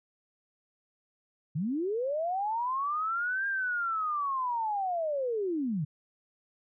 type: linear two-way sweep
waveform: sine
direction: up then down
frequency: 136.3 to 1613 to 136.3 Hz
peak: -28 dBFS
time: 1.55-5.85 s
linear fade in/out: 10 ms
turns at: 3.47 s
effects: none